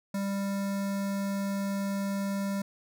square tone with notch filter, 197.8 Hz, G3, 16 cents sharp, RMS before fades -31 dBFS, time 0.14-2.62 s, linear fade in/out 5 ms, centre 3000 Hz, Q 1.7, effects none

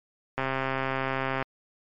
click train, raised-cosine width 0.5 ms, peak -13 dBFS, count 140, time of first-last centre 0.38-1.425 s, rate 133 Hz, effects MP3 48 kbps

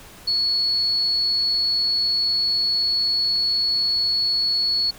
sine tone, 4388 Hz, C#8, 18 cents flat, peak -18 dBFS, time 0.27-4.91 s, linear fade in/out 10 ms, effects pink hiss -44 dBFS RMS until 4.98 s

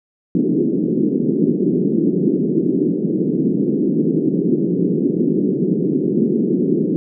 white band-pass noise, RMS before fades -17 dBFS, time 0.35-6.96 s, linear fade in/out 0 ms, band 160 to 390 Hz, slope 48 dB/octave, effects none

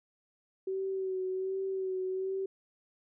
sine tone with vibrato, 379 Hz, F#4, 42 cents sharp, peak -31 dBFS, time 0.67-2.46 s, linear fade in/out 5 ms, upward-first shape sine, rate 1.3 Hz, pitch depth 28 cents each way, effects none

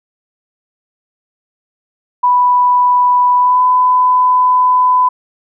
sine tone with pitch glide, 987.8 to 1003.3 Hz, B5 to B5, 0 to +27 cents, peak -7 dBFS, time 2.23-5.09 s, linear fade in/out 10 ms, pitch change +27 cents, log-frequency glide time 3.37-3.62 s, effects none

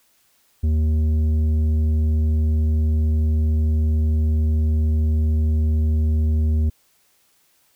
sine tone with tanh clipping, 77.78 Hz, D#2, in tune, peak -17 dBFS, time 0.63-6.7 s, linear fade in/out 10 ms, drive 8 dB, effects white hiss -61 dBFS RMS until 7.75 s

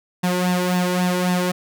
sawtooth tone with flanger, 180.2 Hz, F#3, 45 cents flat, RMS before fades -20 dBFS, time 0.23-1.52 s, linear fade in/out 10 ms, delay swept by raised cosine 1.1 to 2.1 ms, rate 3.7 Hz, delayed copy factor +0.7, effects none

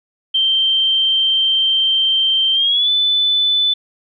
sine tone with pitch glide, 3136 to 3500 Hz, G7 to A7, 0 to -10 cents, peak -12 dBFS, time 0.34-3.74 s, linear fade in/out 10 ms, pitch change +190 cents, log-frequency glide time 2.53-2.9 s, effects none

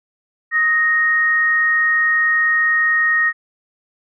sine tone pair together, 1259.6 / 1864.7 Hz, D#6 / A#6, +21 / 0 cents, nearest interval perfect fifth, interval 679 cents, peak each -23 / -13 dBFS, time 0.51-3.33 s, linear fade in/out 50 ms, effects none

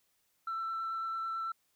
sine tone with vibrato, 1336 Hz, E6, 23 cents sharp, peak -32 dBFS, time 0.47-1.52 s, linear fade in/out 5 ms, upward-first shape sine, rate 9.1 Hz, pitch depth 9 cents each way, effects tanh soft clip ceiling -31 dBFS + white hiss -75 dBFS RMS until 1.75 s

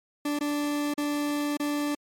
40% pulse tone with dropouts, 292.5 Hz, D4, 7 cents flat, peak -25 dBFS, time 0.25-1.95 s, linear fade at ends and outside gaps 5 ms, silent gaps 0.39-0.408 / 0.939-0.978 / 1.571-1.598 s, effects MP3 64 kbps

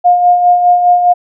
sine tone with tremolo, 711 Hz, F5, 31 cents sharp, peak -3 dBFS, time 0.04-1.14 s, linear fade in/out 20 ms, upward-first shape sine, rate 4.9 Hz, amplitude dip 50%, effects none

